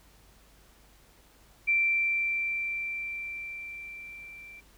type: tone with level ramp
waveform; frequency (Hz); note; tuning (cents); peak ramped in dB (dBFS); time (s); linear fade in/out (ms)
sine; 2349; D7; 0; -21 to -45; 1.67-4.61; 20
effects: added 50 Hz sine -60 dBFS peak until 4.77 s + pink hiss -60 dBFS RMS until 4.77 s